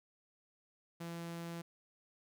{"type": "tone", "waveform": "sawtooth", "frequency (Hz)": 168.9, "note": "E3", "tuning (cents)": 42, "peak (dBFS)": -38, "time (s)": [1, 1.62], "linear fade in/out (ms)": 10, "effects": []}